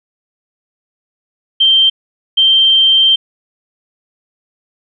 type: tone bursts at uneven times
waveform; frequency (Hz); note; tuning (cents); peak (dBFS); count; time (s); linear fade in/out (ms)
sine; 3141; G7; +3; -6; 2; 1.6-1.9 / 2.37-3.16; 10
effects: none